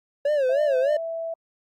triangle tone with vibrato, 554.4 Hz, C#5, in tune, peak -17 dBFS, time 0.25-0.97 s, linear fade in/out 5 ms, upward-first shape sine, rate 3.3 Hz, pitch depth 150 cents each way
sine tone, 659.3 Hz, E5, in tune, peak -27 dBFS, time 0.49-1.34 s, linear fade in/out 5 ms
effects Opus 48 kbps

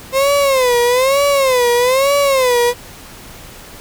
35% pulse tone with vibrato, 522 Hz, C5, 4 cents flat, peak -9 dBFS, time 0.12-2.74 s, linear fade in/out 50 ms, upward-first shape sine, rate 1.1 Hz, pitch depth 150 cents each way, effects pink hiss -36 dBFS RMS until 3.8 s

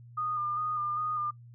sine tone with vibrato, 1218 Hz, D#6, 37 cents flat, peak -29 dBFS, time 0.17-1.31 s, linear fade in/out 10 ms, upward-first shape square, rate 2.5 Hz, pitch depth 23 cents each way, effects noise-tail reverb RT60 0.1 s tail -22 dB re dry + added 119 Hz sine -48 dBFS peak until 1.54 s

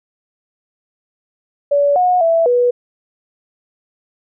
sine tone with pitch steps, 572 / 725 / 662 / 488.6 Hz, D5 / F#5 / E5 / B4, -46 / -35 / +7 / -19 cents, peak -10 dBFS, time 1.71-2.71 s, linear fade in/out 10 ms, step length 250 ms, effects none

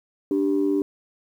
sine tone pair together, 293.5 / 391.8 Hz, D4 / G4, -1 / -1 cents, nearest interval perfect fourth, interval 500 cents, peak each -20 / -22 dBFS, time 0.31-0.82 s, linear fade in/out 2 ms, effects tanh soft clip ceiling -13 dBFS + 9-bit

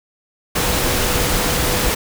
sine tone in noise, 493.9 Hz, B4, in tune, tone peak -28 dBFS, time 0.55-1.95 s, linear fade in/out 10 ms, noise pink, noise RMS -18 dBFS, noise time 0.55-1.95 s, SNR -13 dB, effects none

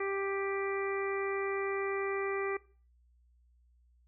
harmonic tone, 393.2 Hz, G4, 5 cents sharp, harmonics 1 / 2 / 3 / 4 / 5 / 6, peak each -33 / -44 / -40 / -48 / -40 / -44 dBFS, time 0-2.57 s, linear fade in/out 5 ms, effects noise-tail reverb RT60 0.4 s tail -20 dB re dry + added 60 Hz sine -63 dBFS peak until 4.07 s

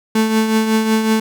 35% pulse tone with tremolo, 220 Hz, A3, in tune, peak -9 dBFS, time 0.15-1.2 s, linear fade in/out 5 ms, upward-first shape triangle, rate 5.4 Hz, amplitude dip 55%, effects none

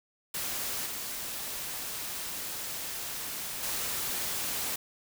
white noise with level steps, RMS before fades -34 / -37 / -33 dBFS, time 0.34-4.76 s, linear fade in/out 5 ms, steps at 0.86 / 3.63 s, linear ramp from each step 2 ms, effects none

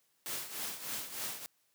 white noise with tremolo, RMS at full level -37 dBFS, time 0.26-1.46 s, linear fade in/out 0 ms, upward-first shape triangle, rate 3.3 Hz, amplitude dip 75%, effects white hiss -74 dBFS RMS until 1.74 s + high-pass 100 Hz 12 dB/octave

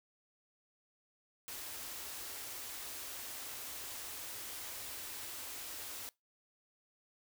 white band-stop noise, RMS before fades -45 dBFS, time 1.48-6.09 s, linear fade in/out 0 ms, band 130 to 230 Hz, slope 96 dB/octave, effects noise-tail reverb RT60 0.2 s tail -23 dB re dry

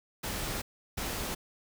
pink noise bursts at uneven times, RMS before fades -35 dBFS, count 2, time 0.23-0.62 / 0.97-1.35 s, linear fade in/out 10 ms, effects none

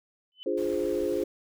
sine tone with exponential growth, 3020 Hz, F#7, 35 cents sharp, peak -36 dBFS, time 0.32-0.43 s, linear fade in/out 0 ms, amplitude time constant 22 ms
sine chord, D half-diminished seventh, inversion none, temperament equal with one note detuned, 296 / 349.2 / 415.3 / 523.3 Hz, D4 / F4 / Ab4 / C5, +14 / 0 / 0 / 0 cents, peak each -34 / -30 / -30 / -31 dBFS, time 0.46-1.24 s, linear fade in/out 5 ms
pink noise, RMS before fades -47 dBFS, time 0.57-1.24 s, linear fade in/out 10 ms
effects none

